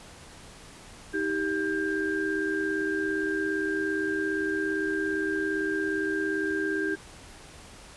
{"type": "tone cluster", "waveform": "sine", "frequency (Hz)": [316.2, 393.7, 1592], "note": ["D#4", "G4", "G6"], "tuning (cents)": [28, 8, 26], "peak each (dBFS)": -30, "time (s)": [1.13, 6.96], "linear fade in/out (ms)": 20, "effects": ["pink hiss -48 dBFS RMS until 7.96 s", "resampled to 24000 Hz"]}